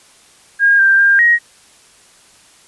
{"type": "tone with pitch steps", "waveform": "sine", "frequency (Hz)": [1624, 1581, 1600, 1887], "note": ["G#6", "G6", "G6", "A#6"], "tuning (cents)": [-39, 14, 35, 21], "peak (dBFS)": -7, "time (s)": [0.59, 1.39], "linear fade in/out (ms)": 50, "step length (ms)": 200, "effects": ["white hiss -47 dBFS RMS until 2.67 s", "resampled to 24000 Hz"]}